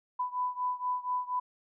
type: beating tone pair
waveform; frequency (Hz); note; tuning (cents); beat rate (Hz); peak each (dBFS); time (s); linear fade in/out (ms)
sine; 995 / 999.2; B5 / B5; +13 / +20; 4.2; -32 / -34; 0.19-1.4; 10
effects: none